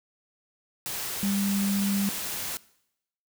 sine tone in noise, 199.1 Hz, G3, 27 cents sharp, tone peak -24 dBFS, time 1.23-2.09 s, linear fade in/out 0 ms, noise white, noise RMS -33 dBFS, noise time 0.86-2.57 s, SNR +6 dB, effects noise-tail reverb RT60 0.8 s tail -21 dB re dry

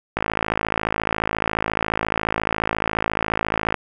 click train, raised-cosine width 0.5 ms, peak -5 dBFS, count 195, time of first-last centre 0.17-3.743 s, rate 54.3 Hz, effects none

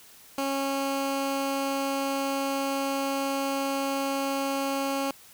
15% pulse tone, 274.2 Hz, C#4, 19 cents flat, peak -20 dBFS, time 0.38-5.11 s, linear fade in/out 2 ms, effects white hiss -52 dBFS RMS until 5.33 s

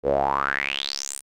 sawtooth tone with band-pass filter sweep, 69.3 Hz, C#2, in tune, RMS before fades -25 dBFS, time 0.03-1.22 s, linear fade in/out 50 ms, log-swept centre 450 to 10000 Hz, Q 7.3, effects none

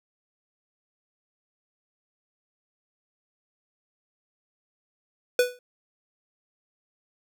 square tone with exponential decay, 493.9 Hz, B4, in tune, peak -15 dBFS, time 5.39-5.59 s, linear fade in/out 2 ms, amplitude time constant 42 ms, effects none

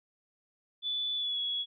sine tone with pitch glide, 3474 to 3360 Hz, A7 to G#7, -23 to +19 cents, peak -30 dBFS, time 0.82-1.66 s, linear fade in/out 50 ms, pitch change -58 cents, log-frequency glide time 1.15-1.39 s, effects none

